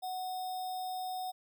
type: tone with sample-and-hold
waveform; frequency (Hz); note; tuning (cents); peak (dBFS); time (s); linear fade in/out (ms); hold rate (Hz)
sine; 740; F#5; 0; -35; 0.02-1.32; 20; 4410
effects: none